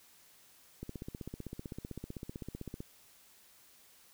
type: click train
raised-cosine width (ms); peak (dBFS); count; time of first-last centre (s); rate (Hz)
3; -28; 32; 0.83-2.805; 15.7
effects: white hiss -62 dBFS RMS until 4.13 s